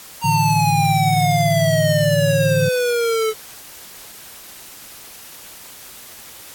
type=exponential sweep; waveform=square; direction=down; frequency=932.3 to 432 Hz; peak=-17 dBFS; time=0.21-3.34 s; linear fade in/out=50 ms
type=chord; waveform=sine; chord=A suspended fourth; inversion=none; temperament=equal; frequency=110 / 146.83 / 164.81 Hz; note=A2 / D3 / E3; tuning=0 / 0 / 0 cents; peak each=-22 / -19 / -21 dBFS; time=0.24-2.69 s; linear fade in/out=10 ms
effects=white hiss -39 dBFS RMS until 6.54 s + AAC 64 kbps